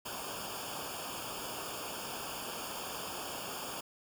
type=noise with comb filter; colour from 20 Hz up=pink; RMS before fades=-41 dBFS; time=0.05-3.81 s; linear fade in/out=10 ms; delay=0.5 ms; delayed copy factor=-1; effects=none